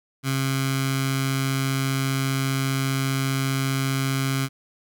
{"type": "tone with notch filter", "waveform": "15% pulse", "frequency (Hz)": 135, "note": "C#3", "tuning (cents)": -45, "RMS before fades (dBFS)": -24, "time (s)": [0.23, 4.49], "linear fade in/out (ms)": 50, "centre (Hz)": 500, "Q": 0.5, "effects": []}